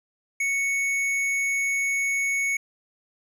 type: tone with hard clipping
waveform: triangle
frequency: 2217 Hz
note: C#7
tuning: in tune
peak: -24 dBFS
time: 0.4-2.57 s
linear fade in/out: 5 ms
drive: 13 dB
effects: none